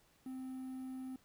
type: tone with quantisation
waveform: triangle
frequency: 260 Hz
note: C4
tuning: 11 cents flat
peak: -40 dBFS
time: 0.26-1.16 s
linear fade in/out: 2 ms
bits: 11
effects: pink hiss -70 dBFS RMS until 1.24 s